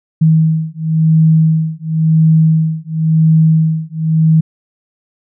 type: beating tone pair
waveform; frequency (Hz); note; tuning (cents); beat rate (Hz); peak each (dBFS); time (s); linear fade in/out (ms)
sine; 159 / 159.95; D#3 / D#3; +38 / +48; 0.95; -11; 0.21-4.41; 10
effects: none